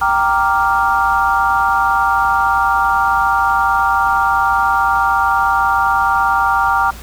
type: chord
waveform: sine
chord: G minor seventh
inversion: none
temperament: equal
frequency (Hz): 784 / 932.3 / 1174.7 / 1396.9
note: G5 / Bb5 / D6 / F6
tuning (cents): 0 / 0 / 0 / 0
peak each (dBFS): -17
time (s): 0.01-6.91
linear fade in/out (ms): 10
effects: added 60 Hz sine -32 dBFS peak until 7.02 s + pink hiss -36 dBFS RMS until 7.02 s